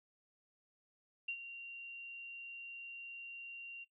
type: tone with ADSR envelope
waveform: sine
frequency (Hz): 2763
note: F7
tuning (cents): -19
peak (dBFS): -34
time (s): 1.28-3.85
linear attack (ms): 8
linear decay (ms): 70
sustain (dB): -11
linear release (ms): 22
effects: noise-tail reverb RT60 0.1 s tail -17 dB re dry